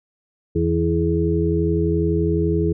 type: harmonic tone with a mistuned harmonic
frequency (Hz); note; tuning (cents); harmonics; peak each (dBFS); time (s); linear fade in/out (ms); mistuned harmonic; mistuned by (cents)
82.4; E2; 0; 1 / 2 / 4 / 5; -22 / -22 / -22 / -22; 0.55-2.73; 10; 5; +39
effects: none